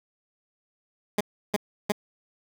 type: tone bursts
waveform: 15% pulse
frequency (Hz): 207.2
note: G#3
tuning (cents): -4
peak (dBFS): -15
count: 3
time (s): 1.18-1.921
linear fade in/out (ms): 5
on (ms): 27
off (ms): 330
effects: none